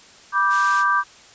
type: chord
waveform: sine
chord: G major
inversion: first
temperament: just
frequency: 980 / 1176 / 1568 Hz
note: B5 / D6 / G6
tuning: -14 / +2 / 0 cents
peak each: -24 / -18 / -20 dBFS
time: 0.32-1.04 s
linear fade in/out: 50 ms
type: high-pass noise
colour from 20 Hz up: white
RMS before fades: -32 dBFS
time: 0.49-0.85 s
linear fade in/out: 50 ms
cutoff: 1700 Hz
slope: 96 dB/octave
effects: white hiss -47 dBFS RMS until 1.34 s + resampled to 16000 Hz